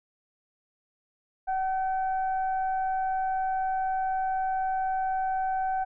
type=tone with frequency modulation; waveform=sine; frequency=758 Hz; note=F#5; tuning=42 cents sharp; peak=-25 dBFS; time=1.47-5.85 s; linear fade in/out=20 ms; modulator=770 Hz; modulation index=0.39; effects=none